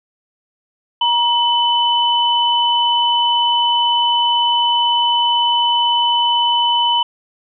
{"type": "tone pair together", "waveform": "sine", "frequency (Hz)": [948, 3010], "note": ["A#5", "F#7"], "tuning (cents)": [29, 29], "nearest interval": "octave + minor sixth", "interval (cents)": 2000, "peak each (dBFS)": -15, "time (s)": [1.01, 7.03], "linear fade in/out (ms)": 5, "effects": []}